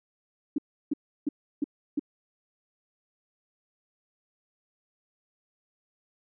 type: tone bursts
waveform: sine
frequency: 290 Hz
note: D4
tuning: 22 cents flat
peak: -23 dBFS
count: 5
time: 0.56-1.995 s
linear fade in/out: 5 ms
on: 23 ms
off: 330 ms
effects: none